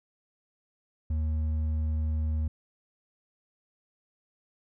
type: tone with hard clipping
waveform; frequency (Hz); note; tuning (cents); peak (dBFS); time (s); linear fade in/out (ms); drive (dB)
sine; 77.78; D#2; 0; -27; 1.1-2.48; 5; 4
effects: none